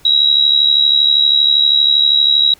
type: tone with amplitude modulation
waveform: sine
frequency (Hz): 3860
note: B7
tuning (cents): -40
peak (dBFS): -5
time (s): 0.05-2.54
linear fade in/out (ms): 5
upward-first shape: sine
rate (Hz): 72.6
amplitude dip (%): 70
effects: pink hiss -47 dBFS RMS until 2.59 s